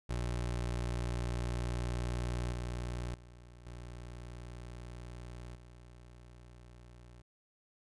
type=tone with level steps; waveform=25% pulse; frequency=60.1 Hz; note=B1; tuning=46 cents flat; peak=-30 / -33 / -49 / -41 / -49 dBFS; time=0.09-7.22 s; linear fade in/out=10 ms; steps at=2.52 / 3.14 / 3.66 / 5.55 s; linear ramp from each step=2 ms; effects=resampled to 24000 Hz